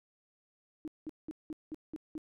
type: tone bursts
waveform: sine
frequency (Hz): 311.1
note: D#4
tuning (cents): 0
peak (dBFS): -37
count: 7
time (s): 0.85-2.179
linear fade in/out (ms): 0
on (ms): 27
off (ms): 190
effects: none